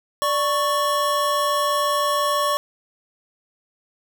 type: tone pair together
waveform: square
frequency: 587.3 / 1108.7 Hz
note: D5 / C#6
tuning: 0 / 0 cents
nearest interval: major seventh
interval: 1100 cents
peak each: -24 / -21 dBFS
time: 0.22-2.57 s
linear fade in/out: 0 ms
effects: none